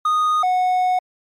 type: tone pair in turn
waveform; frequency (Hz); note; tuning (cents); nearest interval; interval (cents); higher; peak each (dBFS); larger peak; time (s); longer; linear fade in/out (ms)
triangle; 1238 / 734; D#6 / F#5; -9 / -14; major sixth; 905; first; -13; neither; 0.05-0.43 / 0.43-0.99; second; 5
effects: MP3 64 kbps